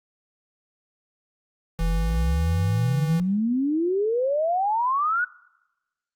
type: tone with pitch glide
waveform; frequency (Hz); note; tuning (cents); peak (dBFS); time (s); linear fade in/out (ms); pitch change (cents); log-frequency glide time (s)
square; 164.81 to 163.39; E3 to E3; 0 to -15; -28; 1.79-3.2; 0; -15; 2.7-3.08
type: exponential sweep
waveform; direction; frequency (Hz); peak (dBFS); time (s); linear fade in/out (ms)
sine; up; 40.33 to 1499; -20; 1.8-5.25; 10
effects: noise-tail reverb RT60 1.0 s tail -23 dB re dry + Opus 48 kbps